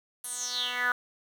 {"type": "tone with band-pass filter sweep", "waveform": "10% pulse", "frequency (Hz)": 246.9, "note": "B3", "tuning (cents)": 0, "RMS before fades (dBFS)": -31, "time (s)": [0.24, 0.92], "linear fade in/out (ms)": 2, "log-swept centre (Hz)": [11000, 1400], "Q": 6.4, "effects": ["8-bit"]}